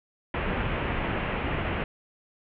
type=low-pass noise; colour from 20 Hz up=pink; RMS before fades=-29 dBFS; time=0.34-1.84 s; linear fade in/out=2 ms; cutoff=2900 Hz; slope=48 dB/octave; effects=none